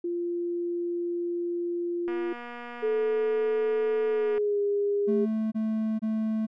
sine tone, 346.6 Hz, F4, 13 cents flat, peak -27 dBFS, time 0.04-2.33 s, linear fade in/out 5 ms
click train, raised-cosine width 0.5 ms, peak -26 dBFS, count 553, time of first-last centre 2.08-4.38 s, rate 240 Hz
sine tone with pitch glide, 435.7 to 406.5 Hz, A4 to G#4, -17 to -37 cents, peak -23 dBFS, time 2.82-5.26 s, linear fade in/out 20 ms, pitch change -120 cents, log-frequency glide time 4.08-4.6 s
triangle tone bursts, 219.2 Hz, A3, 6 cents flat, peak -23 dBFS, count 3, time 5.07-6.468 s, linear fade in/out 20 ms, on 450 ms, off 24 ms
effects none

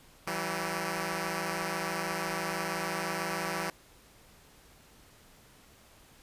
5% pulse tone pair together, 164.81 / 190.92 Hz, E3 / G3, 0 / -45 cents, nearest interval minor third, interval 255 cents, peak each -23 dBFS, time 0.27-3.7 s, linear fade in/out 2 ms, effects pink hiss -58 dBFS RMS until 6.22 s + resampled to 32000 Hz

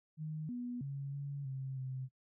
sine tone with pitch steps, 155 / 244.3 / 139 / 141.3 / 133.4 / 130.6 Hz, D#3 / B3 / C#3 / C#3 / C3 / C3, -6 / -19 / +5 / +34 / +34 / -3 cents, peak -38 dBFS, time 0.17-2.09 s, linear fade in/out 50 ms, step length 320 ms, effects noise-tail reverb RT60 0.1 s tail -21 dB re dry

